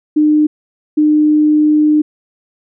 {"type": "tone pair in turn", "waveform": "sine", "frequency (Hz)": [302.9, 302.9], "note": ["D#4", "D#4"], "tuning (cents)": [-46, -46], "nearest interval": "unison", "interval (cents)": 0, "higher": "neither", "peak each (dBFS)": -7, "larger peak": "neither", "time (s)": [[0.16, 0.47], [0.97, 2.02]], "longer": "second", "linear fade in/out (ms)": 10, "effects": []}